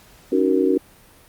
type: chord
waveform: sine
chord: D# minor seventh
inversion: third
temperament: just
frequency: 280 / 311.1 / 373.4 / 466.7 Hz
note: C#4 / D#4 / F#4 / A#4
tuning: +18 / 0 / +16 / +2 cents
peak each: -20 / -23 / -19 / -22 dBFS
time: 0.32-0.78 s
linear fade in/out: 5 ms
effects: pink hiss -50 dBFS RMS until 1.28 s + Opus 48 kbps